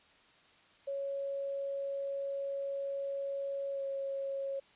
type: tone with pitch glide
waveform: sine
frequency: 554.4 to 548 Hz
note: C#5 to C#5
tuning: 0 to -20 cents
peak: -34 dBFS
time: 0.87-4.6 s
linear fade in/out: 10 ms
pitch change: -20 cents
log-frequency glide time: 3.72-3.82 s
effects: white hiss -63 dBFS RMS until 4.75 s + resampled to 8000 Hz